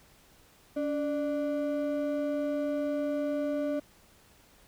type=ring-modulated tone; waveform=triangle; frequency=440 Hz; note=A4; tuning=in tune; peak=-23 dBFS; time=0.76-3.8 s; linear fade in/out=10 ms; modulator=155 Hz; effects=pink hiss -60 dBFS RMS until 4.67 s